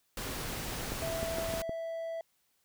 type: noise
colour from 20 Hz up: pink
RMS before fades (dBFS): -38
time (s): 0.17-1.62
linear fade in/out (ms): 2
type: click train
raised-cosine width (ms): 2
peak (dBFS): -24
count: 6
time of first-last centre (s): 0.92-1.694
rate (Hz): 6.46
type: tone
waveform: triangle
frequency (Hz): 659.3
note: E5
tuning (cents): 0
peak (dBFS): -33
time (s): 1.02-2.21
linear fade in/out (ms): 2
effects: white hiss -74 dBFS RMS until 2.64 s